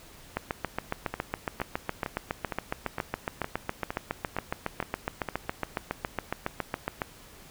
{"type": "two click trains", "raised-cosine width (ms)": 0.5, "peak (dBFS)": [-16, -13], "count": [10, 49], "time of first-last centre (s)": [[1.14, 5.287], [0.37, 7.018]], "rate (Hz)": [2.17, 7.22], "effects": ["pink hiss -51 dBFS RMS until 7.5 s"]}